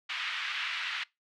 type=band-pass noise; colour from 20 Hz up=white; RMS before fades=-35 dBFS; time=0.09-1.04 s; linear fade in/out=10 ms; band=1300 to 3200 Hz; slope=24 dB/octave; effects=noise-tail reverb RT60 0.2 s tail -22 dB re dry